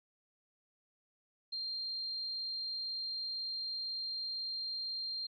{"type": "tone", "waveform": "sine", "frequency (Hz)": 4186, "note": "C8", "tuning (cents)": 0, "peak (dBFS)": -36, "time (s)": [1.52, 5.27], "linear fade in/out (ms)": 10, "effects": ["MP3 32 kbps"]}